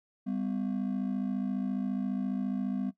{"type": "ring-modulated tone", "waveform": "triangle", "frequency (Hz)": 225.4, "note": "A3", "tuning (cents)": 42, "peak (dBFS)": -24, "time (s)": [0.26, 2.91], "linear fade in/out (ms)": 20, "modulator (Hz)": 27.3, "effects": ["noise-tail reverb RT60 0.1 s tail -17 dB re dry", "tanh soft clip ceiling -20 dBFS"]}